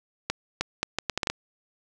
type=accelerating click train; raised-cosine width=0.2 ms; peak=-8 dBFS; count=9; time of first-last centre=0.3-1.3 s; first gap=310 ms; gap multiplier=0.71; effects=none